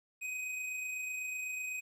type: tone with amplitude modulation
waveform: square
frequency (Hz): 2511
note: D#7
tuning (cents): +15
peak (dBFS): -36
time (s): 0.21-1.81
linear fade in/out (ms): 20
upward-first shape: sine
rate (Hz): 28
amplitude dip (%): 30
effects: low-pass 12000 Hz 12 dB/octave + 12-bit